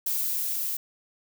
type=noise with level ramp; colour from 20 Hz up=violet; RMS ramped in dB=-27 to -30 dBFS; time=0.06-0.77 s; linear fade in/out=5 ms; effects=none

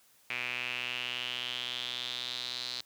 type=tone with band-pass filter sweep; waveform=sawtooth; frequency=123.6 Hz; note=B2; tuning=2 cents sharp; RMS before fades=-37 dBFS; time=0.3-2.81 s; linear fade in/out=0 ms; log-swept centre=2400 to 4200 Hz; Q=5.8; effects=white hiss -64 dBFS RMS until 2.85 s + high-pass 80 Hz 12 dB/octave

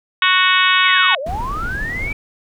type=harmonic tone; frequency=370 Hz; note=F#4; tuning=in tune; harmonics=3 / 4 / 5 / 6 / 7 / 8 / 9 / 10; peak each=-17 / -18 / -19 / -20 / -20 / -21 / -22 / -22 dBFS; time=0.22-1.15 s; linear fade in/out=2 ms
type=linear two-way sweep; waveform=sine; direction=down then up; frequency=2341 to 507 to 2341 Hz; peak=-22 dBFS; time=0.84-2.13 s; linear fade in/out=5 ms; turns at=1.19 s
type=noise; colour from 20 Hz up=brown; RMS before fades=-26 dBFS; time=1.26-2.13 s; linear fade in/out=5 ms
effects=none

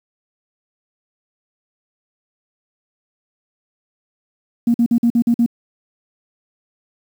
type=tone bursts; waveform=sine; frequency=235.5 Hz; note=A#3; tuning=18 cents sharp; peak=-10 dBFS; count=7; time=4.67-5.462 s; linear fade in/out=5 ms; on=72 ms; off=48 ms; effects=tanh soft clip ceiling -6 dBFS + 7-bit

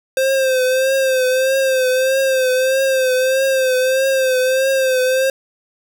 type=tone with vibrato; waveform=square; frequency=523.3 Hz; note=C5; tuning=in tune; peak=-14 dBFS; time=0.17-5.3 s; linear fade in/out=2 ms; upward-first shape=triangle; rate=1.6 Hz; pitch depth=55 cents each way; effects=none

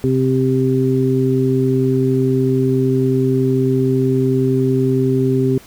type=harmonic tone; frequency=130.81 Hz; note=C3; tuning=in tune; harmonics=1 / 2 / 3; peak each=-17 / -17 / -17 dBFS; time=0.04-5.58 s; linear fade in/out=0 ms; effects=pink hiss -43 dBFS RMS until 5.66 s

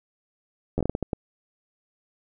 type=slowing click train; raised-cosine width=2 ms; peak=-12 dBFS; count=9; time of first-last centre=0.78-1.132 s; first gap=11 ms; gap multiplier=1.38; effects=none

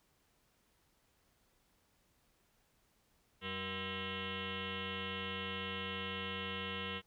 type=tone with frequency modulation; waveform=sine; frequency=1603 Hz; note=G6; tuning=38 cents sharp; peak=-38 dBFS; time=3.41-7.02 s; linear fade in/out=50 ms; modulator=282 Hz; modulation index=6.1; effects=pink hiss -74 dBFS RMS until 7.06 s

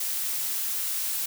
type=noise; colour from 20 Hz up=blue; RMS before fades=-29 dBFS; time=0-1.26 s; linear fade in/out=5 ms; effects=none

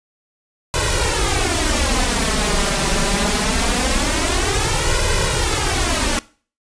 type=noise with flanger; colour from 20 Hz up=pink; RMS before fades=-18 dBFS; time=0.74-6.19 s; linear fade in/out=0 ms; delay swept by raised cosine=2 to 5.1 ms; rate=0.23 Hz; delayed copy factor=+0.85; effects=noise-tail reverb RT60 0.4 s tail -20 dB re dry + resampled to 22050 Hz

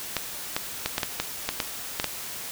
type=clicks; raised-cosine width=0.2 ms; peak=-7 dBFS; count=10; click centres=0.167 / 0.565 / 0.86 / 0.981 / 1.032 / 1.2 / 1.49 / 1.602 / 1.999 / 2.043 s; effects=white hiss -36 dBFS RMS until 2.51 s

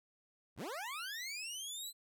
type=linear sweep; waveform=20% pulse; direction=up; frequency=36 to 4088 Hz; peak=-36 dBFS; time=0.56-1.93 s; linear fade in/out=50 ms; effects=none

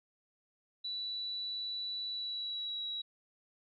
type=tone with pitch glide; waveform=sine; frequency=3951 to 3879 Hz; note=B7 to B7; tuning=0 to -32 cents; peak=-36 dBFS; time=0.84-3.02 s; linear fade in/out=10 ms; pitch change=-32 cents; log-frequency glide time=2.09-2.83 s; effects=none

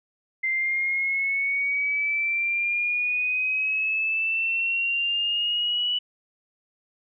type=exponential sweep; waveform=sine; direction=up; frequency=2080 to 2960 Hz; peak=-22 dBFS; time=0.43-5.99 s; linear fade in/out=10 ms; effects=none

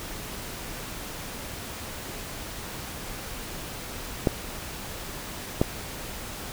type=clicks; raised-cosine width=2 ms; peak=-6 dBFS; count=2; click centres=4.272 / 5.615 s; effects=pink hiss -37 dBFS RMS until 6.52 s

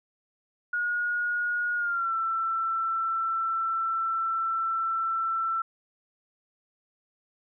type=tone with pitch glide; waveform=sine; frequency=1442 to 1337.7 Hz; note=F#6 to E6; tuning=-45 to +25 cents; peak=-25 dBFS; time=0.73-5.62 s; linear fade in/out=5 ms; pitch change=-130 cents; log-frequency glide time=1.76-2.13 s; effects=none

